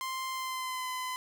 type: tone with pitch glide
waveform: sawtooth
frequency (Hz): 1046.5 to 1017.3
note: C6 to C6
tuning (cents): 0 to -49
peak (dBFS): -30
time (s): 0.01-1.16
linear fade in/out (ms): 0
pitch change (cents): -49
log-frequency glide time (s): 0.3-0.89
effects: none